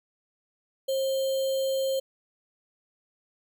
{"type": "tone with sample-and-hold", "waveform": "sine", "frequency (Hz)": 535, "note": "C5", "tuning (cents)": 38, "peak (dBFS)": -24, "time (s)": [0.88, 2], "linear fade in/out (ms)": 10, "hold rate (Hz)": 3675, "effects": []}